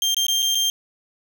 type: tone with dropouts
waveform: 30% pulse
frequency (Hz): 3181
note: G7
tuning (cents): +25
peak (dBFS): -15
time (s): 0.02-0.7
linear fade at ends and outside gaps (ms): 1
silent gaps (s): 0.145-0.167 / 0.267-0.283 / 0.422-0.426 / 0.548-0.553
effects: none